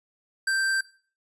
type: tone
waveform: square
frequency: 1568 Hz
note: G6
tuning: in tune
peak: -23 dBFS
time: 0.47-0.81 s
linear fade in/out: 5 ms
effects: noise-tail reverb RT60 0.4 s tail -18 dB re dry + resampled to 24000 Hz